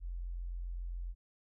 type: tone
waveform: sine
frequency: 43.65 Hz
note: F1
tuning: in tune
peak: -37 dBFS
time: 0-1.15 s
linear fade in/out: 50 ms
effects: none